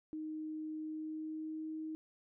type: tone with pitch glide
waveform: sine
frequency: 311.1 to 314.5 Hz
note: D#4 to D#4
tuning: 0 to +19 cents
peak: -39 dBFS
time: 0.13-1.95 s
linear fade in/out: 0 ms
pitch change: +19 cents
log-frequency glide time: 0.79-1.69 s
effects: none